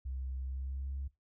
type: tone with pitch glide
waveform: sine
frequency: 65.41 to 68.31 Hz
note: C2 to C#2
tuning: 0 to -25 cents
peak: -35 dBFS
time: 0.05-1.08 s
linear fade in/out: 10 ms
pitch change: +75 cents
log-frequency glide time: 0.42-0.97 s
effects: noise-tail reverb RT60 0.2 s tail -20 dB re dry + tanh soft clip ceiling -32 dBFS